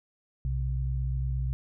sine tone pair together, 61.42 / 130 Hz, B1 / C3, -9 / -11 cents, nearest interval octave + minor second, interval 1298 cents, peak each -28 / -31 dBFS, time 0.45-1.53 s, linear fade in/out 0 ms, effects none

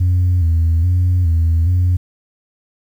sine tone with vibrato, 86 Hz, F2, 26 cents flat, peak -9 dBFS, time 0-1.97 s, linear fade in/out 10 ms, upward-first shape square, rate 1.2 Hz, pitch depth 75 cents each way, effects tanh soft clip ceiling -9 dBFS + 8-bit

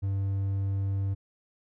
triangle tone, 97.9 Hz, G2, 2 cents flat, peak -24 dBFS, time 0.02-1.15 s, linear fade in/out 20 ms, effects none

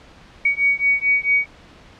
sine beating tone pair, 2248 / 2252.5 Hz, C#7 / C#7, +24 / +27 cents, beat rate 4.5 Hz, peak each -18 dBFS, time 0.45-1.46 s, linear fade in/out 5 ms, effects pink hiss -46 dBFS RMS until 1.99 s + low-pass 4000 Hz 12 dB/octave

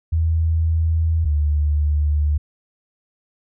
sine tone pair in turn, 81.2 / 74.32 Hz, E2 / D2, -26 / +21 cents, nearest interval major second, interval 153 cents, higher first, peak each -15 dBFS, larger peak neither, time 0.12-1.25 / 1.25-2.38 s, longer neither, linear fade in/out 10 ms, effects none

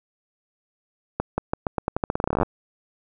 accelerating click train, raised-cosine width 1 ms, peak -8 dBFS, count 22, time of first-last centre 1.2-2.432 s, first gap 180 ms, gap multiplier 0.86, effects none

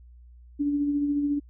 sine tone with tremolo, 288.4 Hz, D4, 31 cents flat, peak -21 dBFS, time 0.59-1.4 s, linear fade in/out 20 ms, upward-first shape sine, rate 14 Hz, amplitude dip 35%, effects added 60 Hz sine -47 dBFS peak until 1.49 s

